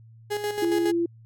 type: tone with tremolo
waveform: 35% pulse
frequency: 415.3 Hz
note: G#4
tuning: in tune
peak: -23 dBFS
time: 0.3-0.92 s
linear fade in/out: 20 ms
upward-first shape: square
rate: 7.2 Hz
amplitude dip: 55%
type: tone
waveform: sine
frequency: 340 Hz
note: F4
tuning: 46 cents flat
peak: -21 dBFS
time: 0.62-1.06 s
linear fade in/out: 5 ms
effects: added 113 Hz sine -47 dBFS peak until 1.25 s